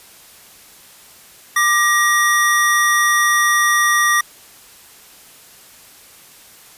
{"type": "tone pair together", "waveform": "square", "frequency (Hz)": [1188, 1894.6], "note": ["D6", "A#6"], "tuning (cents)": [20, 28], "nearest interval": "minor sixth", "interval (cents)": 808, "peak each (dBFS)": [-17, -15], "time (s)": [1.56, 4.21], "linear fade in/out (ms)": 5, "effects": ["white hiss -44 dBFS RMS until 6.77 s", "resampled to 32000 Hz"]}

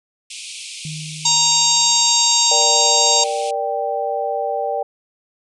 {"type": "band-pass noise", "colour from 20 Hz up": "pink", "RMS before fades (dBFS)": -33, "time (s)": [0.3, 3.51], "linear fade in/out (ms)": 5, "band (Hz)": [2300, 9900], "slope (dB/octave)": 96}
{"type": "tone with exponential decay", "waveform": "sine", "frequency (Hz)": 155.1, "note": "D#3", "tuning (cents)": -5, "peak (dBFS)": -26, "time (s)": [0.85, 3.02], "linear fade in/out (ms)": 2, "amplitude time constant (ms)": 470}
{"type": "harmonic tone", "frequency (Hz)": 932.3, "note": "A#5", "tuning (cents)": 0, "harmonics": [1, 3, 4, 5, 6, 7, 8], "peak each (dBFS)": [-22, -27, -19, -19, -24, -20, -18], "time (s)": [1.25, 3.24], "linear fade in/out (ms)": 5}
{"type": "chord", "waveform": "sine", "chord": "G minor", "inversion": "first", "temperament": "equal", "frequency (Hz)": [466.2, 587.3, 784], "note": ["Bb4", "D5", "G5"], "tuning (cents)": [0, 0, 0], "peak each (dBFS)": [-25, -23, -22], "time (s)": [2.51, 4.83], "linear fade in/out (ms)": 5}
{"effects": []}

